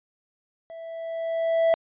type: tone with level ramp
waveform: triangle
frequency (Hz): 659.3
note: E5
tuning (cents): 0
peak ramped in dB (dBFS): -36 to -14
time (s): 0.7-1.74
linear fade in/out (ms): 0
effects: resampled to 8000 Hz